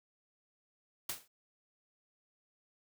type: noise with exponential decay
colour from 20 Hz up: white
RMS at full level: -34 dBFS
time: 1.09-1.28 s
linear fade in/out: 5 ms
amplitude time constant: 40 ms
effects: none